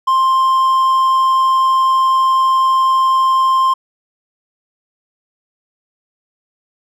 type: tone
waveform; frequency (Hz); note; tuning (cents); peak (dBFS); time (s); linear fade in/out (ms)
triangle; 1052; C6; +9; -8; 0.07-3.74; 10
effects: none